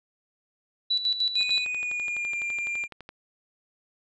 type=tone with tremolo; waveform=sine; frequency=3951 Hz; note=B7; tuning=in tune; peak=-21 dBFS; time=0.9-1.65 s; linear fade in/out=10 ms; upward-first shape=square; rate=6.6 Hz; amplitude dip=65%
type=tone with pitch glide; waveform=triangle; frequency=2489 to 2389 Hz; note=D#7 to D7; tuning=0 to +29 cents; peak=-26 dBFS; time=1.35-2.88 s; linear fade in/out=50 ms; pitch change=-71 cents; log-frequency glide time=1.65-2.36 s
type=click train; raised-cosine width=0.3 ms; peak=-25 dBFS; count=21; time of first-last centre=1.41-3.091 s; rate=11.9 Hz
effects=resampled to 24000 Hz

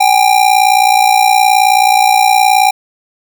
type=ring-modulated tone; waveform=square; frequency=793 Hz; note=G5; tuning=20 cents sharp; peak=-4 dBFS; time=0-2.71 s; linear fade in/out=10 ms; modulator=29.5 Hz; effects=none

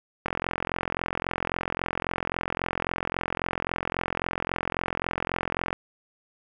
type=click train; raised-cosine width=0.5 ms; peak=-11 dBFS; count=240; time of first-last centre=0.26-5.729 s; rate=43.7 Hz; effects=none

